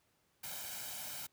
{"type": "noise with comb filter", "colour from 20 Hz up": "white", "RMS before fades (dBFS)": -44, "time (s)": [0.43, 1.27], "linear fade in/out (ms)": 10, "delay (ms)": 1.3, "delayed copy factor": 0.65, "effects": ["pink hiss -75 dBFS RMS until 1.32 s", "high-pass 80 Hz 12 dB/octave"]}